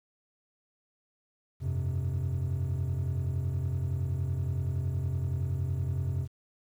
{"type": "chord", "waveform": "triangle", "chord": "F suspended second", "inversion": "none", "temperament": "equal", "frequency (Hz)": [87.31, 98, 130.81], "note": ["F2", "G2", "C3"], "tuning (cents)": [0, 0, 0], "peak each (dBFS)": [-29, -33, -29], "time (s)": [1.6, 6.28], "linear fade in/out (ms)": 50, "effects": ["tanh soft clip ceiling -20 dBFS", "10-bit"]}